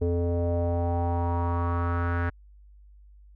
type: tone with low-pass filter sweep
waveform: square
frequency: 86.3 Hz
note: F2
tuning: 20 cents flat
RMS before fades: -26 dBFS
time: 0.01-2.3 s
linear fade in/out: 10 ms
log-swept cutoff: 450 to 1600 Hz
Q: 4.4
effects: added 50 Hz sine -49 dBFS peak until 3.35 s